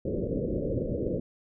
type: low-pass noise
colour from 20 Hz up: white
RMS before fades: -30 dBFS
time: 0.05-1.2 s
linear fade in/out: 5 ms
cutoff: 570 Hz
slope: 96 dB/octave
effects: none